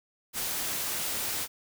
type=noise; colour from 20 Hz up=white; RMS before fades=-32 dBFS; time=0.33-1.48 s; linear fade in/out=50 ms; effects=none